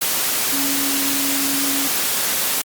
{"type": "tone in noise", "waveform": "sine", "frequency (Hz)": 277.1, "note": "C#4", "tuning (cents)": -1, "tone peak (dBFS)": -24, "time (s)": [0.52, 1.88], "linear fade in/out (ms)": 10, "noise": "white", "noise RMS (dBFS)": -20, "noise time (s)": [0.01, 2.62], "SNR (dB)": -7, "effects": ["high-pass 150 Hz 12 dB/octave", "Opus 48 kbps"]}